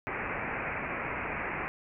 white low-pass noise, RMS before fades -35 dBFS, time 0.07-1.68 s, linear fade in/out 0 ms, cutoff 2500 Hz, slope 96 dB/octave, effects none

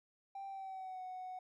triangle tone with pitch glide, 784 to 740.4 Hz, G5 to F#5, 0 to +1 cents, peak -40 dBFS, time 0.35-1.39 s, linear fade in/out 5 ms, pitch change -99 cents, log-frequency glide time 0.47-1.02 s, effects tanh soft clip ceiling -39 dBFS

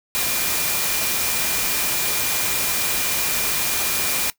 sine tone in noise, 2404 Hz, D7, 40 cents sharp, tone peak -31 dBFS, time 0.15-4.3 s, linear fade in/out 0 ms, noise white, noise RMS -22 dBFS, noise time 0.15-4.3 s, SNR -12 dB, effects noise-tail reverb RT60 0.1 s tail -18 dB re dry

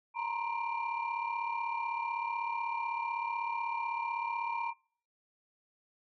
sine tone cluster, 914 / 950 / 1051 / 2374 Hz, A#5 / A#5 / C6 / D7, -34 / +33 / +7 / +18 cents, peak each -37 / -34 / -40 / -40 dBFS, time 0.14-4.74 s, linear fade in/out 50 ms, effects noise-tail reverb RT60 0.5 s tail -25 dB re dry + tanh soft clip ceiling -25 dBFS

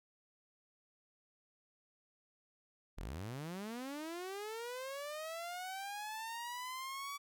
sawtooth linear sweep, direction up, 30.87 to 1146 Hz, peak -38 dBFS, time 2.97-7.18 s, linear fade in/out 20 ms, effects none

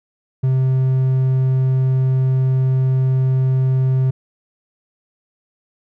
triangle tone, 130.81 Hz, C3, in tune, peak -11 dBFS, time 0.43-4.11 s, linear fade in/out 10 ms, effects none

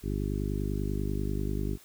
harmonic tone, 50.2 Hz, G1, 42 cents sharp, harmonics 1 / 2 / 3 / 4 / 5 / 6 / 7 / 8, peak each -32 / -35 / -37 / -38 / -39 / -40 / -40 / -41 dBFS, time 0.02-1.78 s, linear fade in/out 50 ms, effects white hiss -56 dBFS RMS until 1.84 s

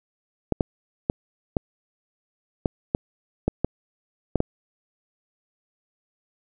clicks, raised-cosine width 2 ms, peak -7 dBFS, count 10, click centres 0.523 / 0.608 / 1.099 / 1.568 / 2.658 / 2.949 / 3.48 / 3.646 / 4.357 / 4.404 s, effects none

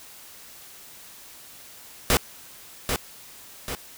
pink noise with echo, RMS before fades -19 dBFS, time 2.1-2.17 s, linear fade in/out 0 ms, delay 790 ms, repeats 2, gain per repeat -6 dB, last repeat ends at 3.75 s, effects white hiss -46 dBFS RMS until 3.97 s

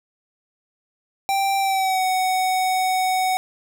square tone with pitch glide, 784 to 746.4 Hz, G5 to F#5, 0 to +15 cents, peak -19 dBFS, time 1.29-3.37 s, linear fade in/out 0 ms, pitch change -85 cents, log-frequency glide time 1.59-2.04 s, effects none

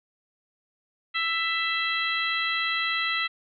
harmonic tone with a mistuned harmonic, 663 Hz, E5, 10 cents sharp, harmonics 2 / 3 / 4 / 5 / 6, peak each -31 / -28 / -31 / -32 / -33 dBFS, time 1.14-3.28 s, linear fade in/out 20 ms, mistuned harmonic 5, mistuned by -35 cents, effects none

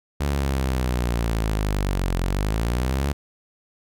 sawtooth linear two-way sweep, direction down then up, 72.1 to 43.65 to 72.1 Hz, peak -17 dBFS, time 0.2-3.13 s, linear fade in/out 10 ms, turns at 2.2 s, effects none

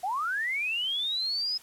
sine linear sweep, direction up, 698.5 to 5130 Hz, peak -27 dBFS, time 0.03-1.58 s, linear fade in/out 10 ms, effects white hiss -53 dBFS RMS until 1.62 s + low-pass 12000 Hz 12 dB/octave

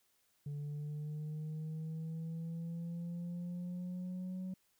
sine linear sweep, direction up, 144.4 to 186.7 Hz, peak -36 dBFS, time 0.46-4.54 s, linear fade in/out 5 ms, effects tanh soft clip ceiling -38 dBFS + white hiss -75 dBFS RMS until 4.79 s

